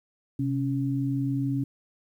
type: tone pair together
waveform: sine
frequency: 130.7 / 277.2 Hz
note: C3 / C#4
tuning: -1 / 0 cents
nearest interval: octave + minor second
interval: 1301 cents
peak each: -27 dBFS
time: 0.39-1.64 s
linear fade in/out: 5 ms
effects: 10-bit